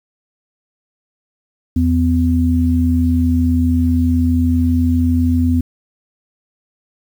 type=tone pair together; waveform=sine; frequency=83.9 / 251.6 Hz; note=E2 / B3; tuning=+31 / +32 cents; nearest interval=octave + perfect fifth; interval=1901 cents; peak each=-14 dBFS; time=1.76-5.61 s; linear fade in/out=5 ms; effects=7-bit